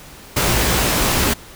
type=noise with comb filter; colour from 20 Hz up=pink; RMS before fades=-17 dBFS; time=0.36-1.34 s; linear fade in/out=10 ms; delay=17 ms; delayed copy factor=+0.5; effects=pink hiss -40 dBFS RMS until 1.55 s